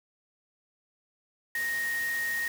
sine tone in noise, 1864.7 Hz, A#6, in tune, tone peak -28 dBFS, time 1.55-2.48 s, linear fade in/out 2 ms, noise white, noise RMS -40 dBFS, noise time 1.55-2.48 s, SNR +9 dB, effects none

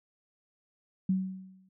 sine tone with exponential decay, 188.4 Hz, F#3, 32 cents sharp, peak -22 dBFS, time 1.09-1.69 s, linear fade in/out 5 ms, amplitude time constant 130 ms, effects none

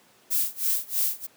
violet noise with tremolo, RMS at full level -23 dBFS, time 0.3-1.27 s, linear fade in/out 20 ms, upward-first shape sine, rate 3.1 Hz, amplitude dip 95%, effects pink hiss -58 dBFS RMS until 1.36 s + high-pass 200 Hz 12 dB/octave

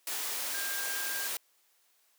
sine tone in noise, 1603 Hz, G6, 38 cents sharp, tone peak -38 dBFS, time 0.54-1.27 s, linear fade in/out 2 ms, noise white, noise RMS -35 dBFS, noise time 0.07-1.37 s, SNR -6 dB, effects white hiss -69 dBFS RMS until 2.18 s + high-pass 400 Hz 12 dB/octave

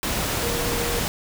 sine tone in noise, 472.8 Hz, A#4, 24 cents sharp, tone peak -29 dBFS, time 0.43-0.99 s, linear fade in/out 0 ms, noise pink, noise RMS -25 dBFS, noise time 0.03-1.08 s, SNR -7 dB, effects none

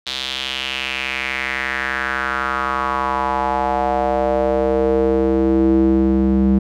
square tone with band-pass filter sweep, 65.9 Hz, C2, 13 cents sharp, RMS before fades -18 dBFS, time 0.06-6.59 s, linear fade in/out 10 ms, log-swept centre 3800 to 230 Hz, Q 3.7, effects none

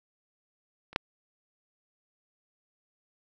clicks, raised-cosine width 0.3 ms, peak -30 / -9 dBFS, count 2, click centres 0.93 / 0.961 s, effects none

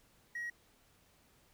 triangle tone, 1899 Hz, A#6, 32 cents sharp, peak -35 dBFS, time 0.35-0.5 s, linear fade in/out 5 ms, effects tanh soft clip ceiling -33 dBFS + pink hiss -68 dBFS RMS until 1.53 s

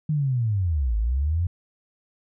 sine linear two-way sweep, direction down then up, 156.9 to 51.3 to 90.6 Hz, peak -20 dBFS, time 0.09-1.47 s, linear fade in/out 5 ms, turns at 0.97 s, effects none

